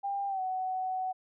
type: tone with pitch glide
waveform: sine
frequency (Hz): 797 to 747.9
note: G5 to F#5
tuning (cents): +28 to +18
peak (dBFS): -30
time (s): 0.03-1.13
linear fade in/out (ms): 20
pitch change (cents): -110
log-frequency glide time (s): 0.28-0.41
effects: none